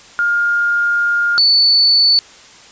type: tone pair in turn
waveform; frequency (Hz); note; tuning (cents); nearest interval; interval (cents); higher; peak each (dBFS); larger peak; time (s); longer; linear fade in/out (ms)
sine; 1413 / 4476; F6 / C#8; +20 / +16; octave + minor sixth; 1996; second; -12 / -8; second; 0.19-1.38 / 1.38-2.19; first; 0
effects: white hiss -41 dBFS RMS until 2.71 s + resampled to 16000 Hz